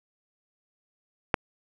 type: click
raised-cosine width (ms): 0.5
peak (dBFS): -5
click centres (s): 1.342
effects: none